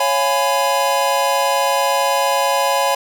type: chord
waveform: square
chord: C# dominant seventh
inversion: none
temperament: equal with one note detuned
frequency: 554.4 / 698.5 / 830.6 / 1001.6 Hz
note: C#5 / E#5 / G#5 / B5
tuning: 0 / 0 / 0 / +24 cents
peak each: -20 / -24 / -21 / -20 dBFS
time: 0-2.95 s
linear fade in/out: 5 ms
effects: none